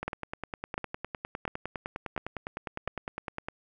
two click trains, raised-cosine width 0.5 ms, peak -19 / -16 dBFS, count 35 / 5, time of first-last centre 0.03-3.485 / 0.08-2.877 s, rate 9.84 / 1.43 Hz, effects none

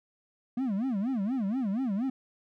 triangle tone with vibrato, 227.8 Hz, A#3, 40 cents flat, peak -25 dBFS, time 0.57-2.1 s, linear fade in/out 5 ms, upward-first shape sine, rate 4.2 Hz, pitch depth 300 cents each way, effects none

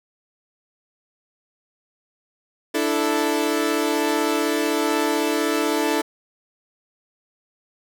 sawtooth chord, D suspended second, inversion none, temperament equal, 293.7 / 329.6 / 440 Hz, D4 / E4 / A4, 0 / 0 / 0 cents, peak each -20 dBFS, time 2.74-6.02 s, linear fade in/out 10 ms, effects none

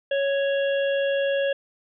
harmonic tone, 554.4 Hz, C#5, in tune, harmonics 1 / 3 / 5 / 6, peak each -21 / -31 / -35 / -37 dBFS, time 0.11-1.53 s, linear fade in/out 5 ms, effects none

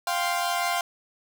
sawtooth chord, F suspended second, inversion none, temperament equal, 698.5 / 784 / 1046.5 Hz, F5 / G5 / C6, 0 / 0 / 0 cents, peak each -23 / -27 / -26 dBFS, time 0.07-0.81 s, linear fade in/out 2 ms, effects none

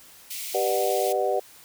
white high-pass noise, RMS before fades -34 dBFS, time 0.3-1.13 s, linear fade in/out 10 ms, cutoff 2000 Hz, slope 96 dB/octave
sine chord, G major seventh, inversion none, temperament equal with one note detuned, 392 / 493.9 / 601.8 / 740 Hz, G4 / B4 / D5 / F#5, 0 / 0 / +42 / 0 cents, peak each -27 dBFS, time 0.54-1.4 s, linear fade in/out 10 ms
effects white hiss -50 dBFS RMS until 1.64 s

